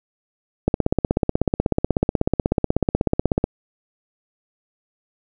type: click train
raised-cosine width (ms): 2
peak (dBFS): -3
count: 46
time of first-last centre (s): 0.68-3.441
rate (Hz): 16.3
effects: none